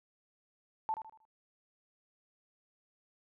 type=tone with echo; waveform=sine; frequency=880 Hz; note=A5; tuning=in tune; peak=-30 dBFS; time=0.89-0.94 s; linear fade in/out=0 ms; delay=78 ms; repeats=4; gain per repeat=-9 dB; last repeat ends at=1.252 s; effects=none